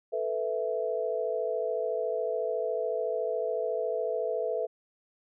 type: chord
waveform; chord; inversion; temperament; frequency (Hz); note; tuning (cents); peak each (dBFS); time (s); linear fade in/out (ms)
sine; A suspended second; none; equal; 440 / 493.9 / 659.3; A4 / B4 / E5; 0 / 0 / 0; -32; 0.12-4.67; 20
effects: none